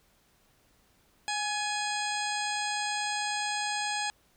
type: harmonic tone with a mistuned harmonic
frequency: 830.6 Hz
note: G#5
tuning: in tune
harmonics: 1 / 2 / 3 / 4 / 5 / 6 / 8 / 9 / 10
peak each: -33 / -36 / -38 / -39 / -40 / -41 / -42 / -43 / -43 dBFS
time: 1.28-4.1 s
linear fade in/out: 0 ms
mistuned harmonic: 2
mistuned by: +37 cents
effects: pink hiss -66 dBFS RMS until 4.36 s

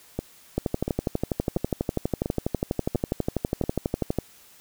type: two click trains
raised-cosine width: 2 ms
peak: -13 / -10 dBFS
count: 6 / 45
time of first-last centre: 0.19-3.638 / 0.58-4.187 s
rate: 1.45 / 12.2 Hz
effects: white hiss -53 dBFS RMS until 4.6 s

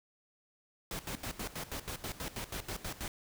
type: noise with tremolo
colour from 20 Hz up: pink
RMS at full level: -39 dBFS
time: 0.91-3.08 s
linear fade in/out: 2 ms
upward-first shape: square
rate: 6.2 Hz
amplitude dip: 80%
effects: none

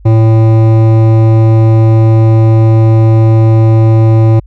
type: tone with hard clipping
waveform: triangle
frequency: 111.6 Hz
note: A2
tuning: 25 cents sharp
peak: -5 dBFS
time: 0.05-4.4 s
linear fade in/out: 10 ms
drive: 17 dB
effects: added 50 Hz sine -32 dBFS peak until 4.46 s

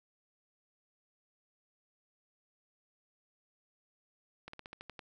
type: slowing click train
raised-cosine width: 0.3 ms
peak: -29 dBFS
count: 8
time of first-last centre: 4.48-4.992 s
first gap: 54 ms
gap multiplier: 1.1
effects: none

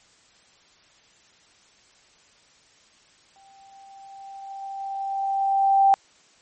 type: tone with exponential growth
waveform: sine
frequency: 784 Hz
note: G5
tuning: in tune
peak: -12 dBFS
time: 3.36-5.94 s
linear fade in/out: 0 ms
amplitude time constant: 560 ms
effects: white hiss -57 dBFS RMS until 6.41 s + MP3 32 kbps

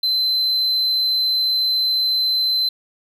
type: tone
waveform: triangle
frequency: 4067 Hz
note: C8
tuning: 50 cents flat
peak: -15 dBFS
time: 0.03-2.69 s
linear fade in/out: 5 ms
effects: none

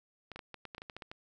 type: clicks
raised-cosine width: 0.3 ms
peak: -28 dBFS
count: 12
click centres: 0.317 / 0.36 / 0.392 / 0.543 / 0.653 / 0.748 / 0.781 / 0.819 / 0.898 / 0.966 / 1.022 / 1.115 s
effects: none

